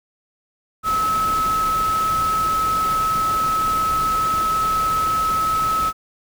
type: tone in noise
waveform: sine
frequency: 1293 Hz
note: E6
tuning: 34 cents flat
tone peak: -17 dBFS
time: 0.83-5.93 s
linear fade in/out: 50 ms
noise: pink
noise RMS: -30 dBFS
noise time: 0.83-5.93 s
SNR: +10 dB
effects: none